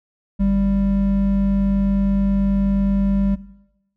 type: tone pair together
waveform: triangle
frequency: 49.46 / 197.4 Hz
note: G1 / G3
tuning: +16 / +12 cents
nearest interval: 2 octaves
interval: 2396 cents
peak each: -18 / -14 dBFS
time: 0.39-3.36 s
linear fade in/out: 20 ms
effects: noise-tail reverb RT60 0.9 s tail -18 dB re dry